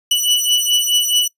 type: beating tone pair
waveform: sawtooth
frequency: 2955 / 2959.7 Hz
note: F#7 / F#7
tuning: -3 / 0 cents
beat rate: 4.7 Hz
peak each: -13 dBFS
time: 0.11-1.28 s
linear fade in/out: 5 ms
effects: noise-tail reverb RT60 0.1 s tail -21 dB re dry + resampled to 32000 Hz